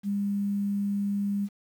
sine tone with quantisation, 201.5 Hz, G3, 48 cents sharp, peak -25 dBFS, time 0.03-1.49 s, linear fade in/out 50 ms, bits 9, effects none

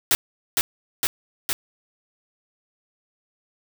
white noise with echo, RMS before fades -18 dBFS, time 0.11-0.15 s, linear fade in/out 0 ms, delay 460 ms, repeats 3, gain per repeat -2 dB, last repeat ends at 1.53 s, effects none

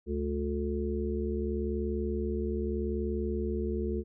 harmonic tone with a mistuned harmonic, 72 Hz, D2, 34 cents flat, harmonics 1 / 3 / 5 / 6, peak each -33 / -35 / -34 / -37 dBFS, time 0.06-4.04 s, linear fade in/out 50 ms, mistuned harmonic 6, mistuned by +35 cents, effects none

